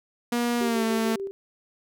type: tone with pitch glide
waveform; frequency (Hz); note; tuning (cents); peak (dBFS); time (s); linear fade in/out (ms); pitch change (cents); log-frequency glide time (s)
sawtooth; 239 to 224.3; A#3 to A3; +43 to +34; -19; 0.32-1.16; 5; -109; 0.6-0.83
type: tone with tremolo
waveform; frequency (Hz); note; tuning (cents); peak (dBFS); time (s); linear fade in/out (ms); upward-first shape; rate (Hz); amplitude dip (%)
sine; 392; G4; 0; -28; 0.61-1.31; 0; square; 6.8; 50
effects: none